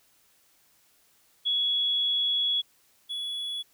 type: tone pair in turn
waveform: sine / triangle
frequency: 3365 / 3388 Hz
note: G#7 / G#7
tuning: +22 / +34 cents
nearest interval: unison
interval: 12 cents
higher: second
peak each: -23 / -29 dBFS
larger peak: first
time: 1.45-2.62 / 3.09-3.63 s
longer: first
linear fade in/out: 20 ms
effects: white hiss -64 dBFS RMS until 3.73 s